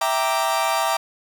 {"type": "chord", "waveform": "40% pulse", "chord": "E half-diminished seventh", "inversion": "none", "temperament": "equal", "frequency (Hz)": [659.3, 784, 932.3, 1174.7], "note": ["E5", "G5", "Bb5", "D6"], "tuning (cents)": [0, 0, 0, 0], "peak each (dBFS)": -24, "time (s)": [0.01, 0.97], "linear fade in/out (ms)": 5, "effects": []}